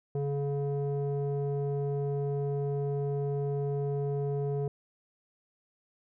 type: tone with low-pass filter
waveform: square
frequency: 141.4 Hz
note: C#3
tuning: 35 cents sharp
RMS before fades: -31 dBFS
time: 0.15-4.68 s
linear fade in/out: 2 ms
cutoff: 520 Hz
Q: 4.2
effects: none